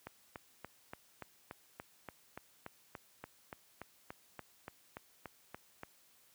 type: click train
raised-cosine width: 0.5 ms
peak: -29 dBFS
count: 21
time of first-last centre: 0.07-5.834 s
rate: 3.47 Hz
effects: white hiss -67 dBFS RMS until 6.34 s + high-pass 60 Hz 12 dB/octave